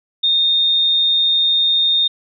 sine tone, 3666 Hz, A#7, 30 cents flat, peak -12 dBFS, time 0.23-2.08 s, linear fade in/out 10 ms, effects none

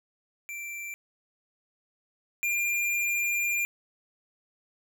square tone pair in turn, 2349 / 2398 Hz, D7 / D7, 0 / +36 cents, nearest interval unison, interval 36 cents, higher second, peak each -36 / -26 dBFS, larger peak second, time 0.49-0.94 / 2.43-3.65 s, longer second, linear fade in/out 0 ms, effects none

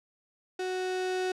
35% pulse tone with level ramp, 370 Hz, F#4, in tune, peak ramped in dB -29 to -26 dBFS, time 0.59-1.32 s, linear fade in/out 5 ms, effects low-pass 7000 Hz 12 dB/octave

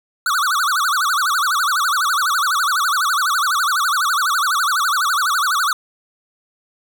square tone with vibrato, 1300 Hz, E6, 24 cents flat, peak -16 dBFS, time 0.26-5.73 s, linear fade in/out 2 ms, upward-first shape sine, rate 12 Hz, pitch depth 270 cents each way, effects none

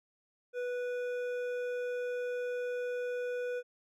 triangle tone with hard clipping, 492.1 Hz, B4, 6 cents flat, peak -35 dBFS, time 0.53-3.63 s, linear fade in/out 50 ms, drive 13 dB, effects none

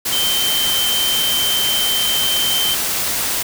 sine tone in noise, 3111 Hz, G7, 14 cents flat, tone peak -17 dBFS, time 0.12-2.75 s, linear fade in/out 10 ms, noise white, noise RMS -20 dBFS, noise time 0.05-3.43 s, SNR 0 dB, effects none

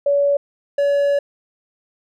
sine / triangle tone pair in turn, 568 / 568 Hz, C#5 / C#5, +42 / +42 cents, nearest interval unison, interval 0 cents, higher neither, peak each -13 / -12 dBFS, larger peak second, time 0.06-0.37 / 0.78-1.19 s, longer second, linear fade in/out 5 ms, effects none

